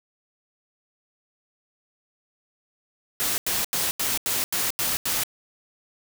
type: noise bursts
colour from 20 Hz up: white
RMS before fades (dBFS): -25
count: 8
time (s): 3.2-5.235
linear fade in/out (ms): 0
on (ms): 180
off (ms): 85
effects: none